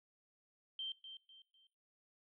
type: tone with echo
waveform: sine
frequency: 3136 Hz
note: G7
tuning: in tune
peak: -40 dBFS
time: 0.79-0.92 s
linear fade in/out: 2 ms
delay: 250 ms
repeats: 3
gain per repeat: -9 dB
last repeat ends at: 1.67 s
effects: noise-tail reverb RT60 0.9 s tail -22 dB re dry